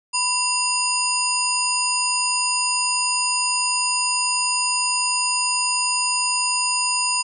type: harmonic tone with a mistuned harmonic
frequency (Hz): 990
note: B5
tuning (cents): +4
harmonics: 1 / 3 / 5 / 7 / 9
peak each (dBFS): -25 / -26 / -24 / -26 / -26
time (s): 0.13-7.23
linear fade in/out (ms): 20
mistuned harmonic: 3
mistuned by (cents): -140
effects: none